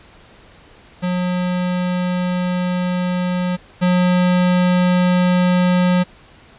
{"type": "tone pair in turn", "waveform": "square", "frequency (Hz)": [180, 180], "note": ["F#3", "F#3"], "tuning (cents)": [-47, -47], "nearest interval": "unison", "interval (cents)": 0, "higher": "neither", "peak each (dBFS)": [-18, -13], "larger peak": "second", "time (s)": [[1.02, 3.57], [3.81, 6.04]], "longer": "first", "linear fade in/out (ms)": 20, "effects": ["pink hiss -46 dBFS RMS until 6.58 s", "resampled to 8000 Hz"]}